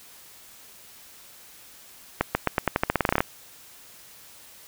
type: accelerating click train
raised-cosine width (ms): 0.5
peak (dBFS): -5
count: 16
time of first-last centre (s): 2.21-3.205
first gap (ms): 140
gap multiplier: 0.88
effects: white hiss -49 dBFS RMS until 4.67 s